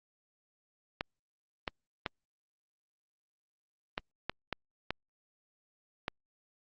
clicks, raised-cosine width 0.3 ms, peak -16 dBFS, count 8, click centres 1.009 / 1.678 / 2.062 / 3.979 / 4.296 / 4.527 / 4.906 / 6.081 s, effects low-pass 5000 Hz 12 dB/octave + Opus 48 kbps

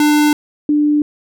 square / sine tone pair in turn, 298.2 / 296.5 Hz, D4 / D4, +27 / +17 cents, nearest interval unison, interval 10 cents, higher first, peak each -10 dBFS, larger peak neither, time 0-0.33 / 0.69-1.02 s, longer neither, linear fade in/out 2 ms, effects none

